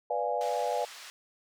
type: chord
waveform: sine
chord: B diminished seventh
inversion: none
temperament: equal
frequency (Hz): 493.9 / 587.3 / 698.5 / 830.6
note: B4 / D5 / F5 / Ab5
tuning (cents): 0 / 0 / 0 / 0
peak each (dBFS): -33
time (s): 0.1-0.85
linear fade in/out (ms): 5
type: band-pass noise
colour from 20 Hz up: white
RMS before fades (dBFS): -47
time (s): 0.41-1.1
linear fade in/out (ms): 0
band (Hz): 900 to 5500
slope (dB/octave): 12
effects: none